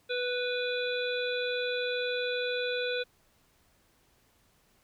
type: harmonic tone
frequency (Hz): 493.9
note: B4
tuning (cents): 0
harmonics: 1 / 3 / 5 / 7 / 8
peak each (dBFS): -31 / -36 / -38 / -39 / -40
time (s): 0.09-3.04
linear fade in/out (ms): 20
effects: pink hiss -67 dBFS RMS until 4.83 s